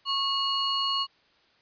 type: tone cluster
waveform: sine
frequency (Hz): 1097 / 2883 / 4355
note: C#6 / F#7 / C#8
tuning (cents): -18 / -46 / -31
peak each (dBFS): -29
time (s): 0.05-1.07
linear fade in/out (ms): 50
effects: white hiss -63 dBFS RMS until 1.61 s + resampled to 11025 Hz